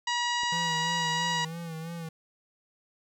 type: harmonic tone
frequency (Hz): 961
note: B5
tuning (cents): -48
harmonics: 1 / 2 / 3 / 4 / 5 / 6 / 7 / 8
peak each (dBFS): -30 / -32 / -34 / -36 / -39 / -42 / -43 / -45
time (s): 0.07-1.45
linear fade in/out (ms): 5
type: click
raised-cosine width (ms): 2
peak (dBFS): -33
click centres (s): 0.434
type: tone with vibrato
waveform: square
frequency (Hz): 164.81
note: E3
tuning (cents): 0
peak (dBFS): -36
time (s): 0.52-2.09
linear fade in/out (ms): 5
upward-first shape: sine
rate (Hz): 3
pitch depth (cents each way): 56
effects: none